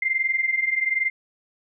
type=tone pair together; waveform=sine; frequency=2078 / 2099 Hz; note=C7 / C7; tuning=-12 / +5 cents; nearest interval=unison; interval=17 cents; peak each=-25 / -22 dBFS; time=0.02-1.1 s; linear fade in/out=5 ms; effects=none